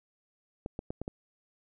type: clicks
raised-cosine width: 2 ms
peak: -22 dBFS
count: 5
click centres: 0.661 / 0.791 / 0.905 / 1.016 / 1.079 s
effects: none